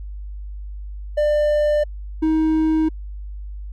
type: tone pair in turn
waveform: triangle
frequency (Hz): 596 / 315.7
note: D5 / D#4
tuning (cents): +25 / +25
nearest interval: major seventh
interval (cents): 1100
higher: first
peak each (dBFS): -13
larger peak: neither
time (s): 1.17-1.84 / 2.22-2.89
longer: neither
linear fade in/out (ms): 10
effects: added 50 Hz sine -29 dBFS peak until 3.72 s